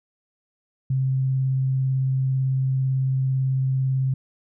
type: tone with vibrato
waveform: sine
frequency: 132.2 Hz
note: C3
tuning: 18 cents sharp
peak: -19 dBFS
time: 0.9-4.14 s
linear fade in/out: 5 ms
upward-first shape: sine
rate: 18 Hz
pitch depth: 10 cents each way
effects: none